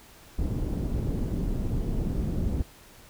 pink low-pass noise, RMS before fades -28 dBFS, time 0.38-2.63 s, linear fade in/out 10 ms, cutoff 270 Hz, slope 12 dB/octave, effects pink hiss -52 dBFS RMS until 3.09 s

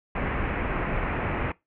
pink low-pass noise, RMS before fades -28 dBFS, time 0.15-1.52 s, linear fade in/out 5 ms, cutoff 2500 Hz, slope 48 dB/octave, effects noise-tail reverb RT60 0.2 s tail -21 dB re dry

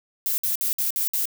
violet noise bursts, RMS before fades -24 dBFS, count 6, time 0.26-1.255 s, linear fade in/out 0 ms, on 120 ms, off 55 ms, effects none

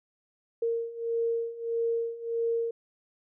sine beating tone pair, 461.2 / 462.8 Hz, A#4 / A#4, -19 / -13 cents, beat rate 1.6 Hz, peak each -32 / -29 dBFS, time 0.62-2.71 s, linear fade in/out 5 ms, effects none

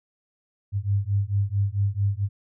sine beating tone pair, 98 / 102.5 Hz, G2 / G#2, 0 / -22 cents, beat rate 4.5 Hz, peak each -24 / -24 dBFS, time 0.72-2.29 s, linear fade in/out 50 ms, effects none

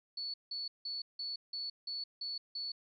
sine tone bursts, 4435 Hz, C#8, in tune, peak -37 dBFS, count 8, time 0.17-2.72 s, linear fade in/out 5 ms, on 170 ms, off 170 ms, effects none

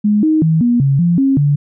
sine tone with pitch steps, 208.9 / 312.8 / 160.3 / 240.1 / 137.6 / 172.4 / 270.7 / 144.4 Hz, G#3 / D#4 / E3 / B3 / C#3 / F3 / C#4 / D3, +10 / +9 / -48 / -49 / -12 / -22 / -41 / -29 cents, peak -9 dBFS, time 0.04-1.56 s, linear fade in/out 10 ms, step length 190 ms, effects none

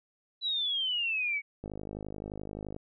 sine exponential sweep, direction down, 3985 to 2222 Hz, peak -28 dBFS, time 0.41-1.42 s, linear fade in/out 50 ms
click train, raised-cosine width 2 ms, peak -26 dBFS, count 59, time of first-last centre 1.64-2.764 s, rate 51.6 Hz
effects none

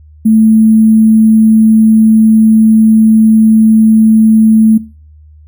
sine tone with sample-and-hold, 219.5 Hz, A3, 4 cents flat, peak -3 dBFS, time 0.25-4.78 s, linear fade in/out 10 ms, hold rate 11025 Hz, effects noise-tail reverb RT60 0.4 s tail -21 dB re dry + added 76 Hz sine -35 dBFS peak until 5.47 s

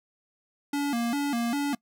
square tone with vibrato, 258.9 Hz, C4, 18 cents flat, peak -26 dBFS, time 0.73-1.75 s, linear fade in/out 5 ms, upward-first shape square, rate 2.5 Hz, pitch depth 170 cents each way, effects noise-tail reverb RT60 0.1 s tail -23 dB re dry

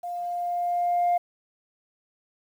sine tone with level ramp, 703 Hz, F5, 11 cents sharp, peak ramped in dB -30 to -17 dBFS, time 0.03-1.18 s, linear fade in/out 10 ms, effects tanh soft clip ceiling -17 dBFS + 9-bit

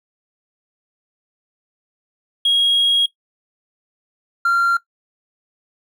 triangle tone pair in turn, 3286 / 1381.6 Hz, G#7 / F6, -19 / -19 cents, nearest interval octave + minor third, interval 1500 cents, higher first, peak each -10 dBFS, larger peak neither, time 2.45-3.06 / 4.45-4.77 s, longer first, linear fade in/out 5 ms, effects noise-tail reverb RT60 0.1 s tail -19 dB re dry + tanh soft clip ceiling -8 dBFS

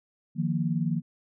sine chord, Eb suspended second, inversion none, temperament equal, 155.56 / 174.61 / 233.1 Hz, Eb3 / F3 / Bb3, 0 / 0 / 0 cents, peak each -28 / -28 / -31 dBFS, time 0.35-1.02 s, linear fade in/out 50 ms, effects none

